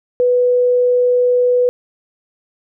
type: tone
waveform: sine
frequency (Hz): 493.9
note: B4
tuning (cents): 0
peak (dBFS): -10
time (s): 0.2-1.69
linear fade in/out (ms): 0
effects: none